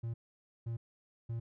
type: tone bursts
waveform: triangle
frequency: 115.7 Hz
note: A#2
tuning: 13 cents flat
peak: -33 dBFS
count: 3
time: 0.03-1.4 s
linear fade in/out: 10 ms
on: 110 ms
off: 520 ms
effects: none